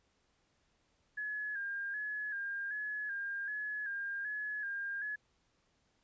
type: tone with vibrato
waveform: sine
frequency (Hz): 1652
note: G#6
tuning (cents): -10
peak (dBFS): -36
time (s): 1.17-5.16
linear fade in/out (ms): 10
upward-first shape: square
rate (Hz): 1.3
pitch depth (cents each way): 48
effects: pink hiss -75 dBFS RMS until 6.03 s + resampled to 16000 Hz